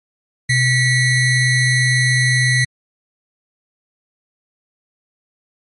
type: ring-modulated tone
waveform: square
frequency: 1035 Hz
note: C6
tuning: 19 cents flat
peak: -10 dBFS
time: 0.49-2.65 s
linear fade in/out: 10 ms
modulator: 908 Hz
effects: MP3 48 kbps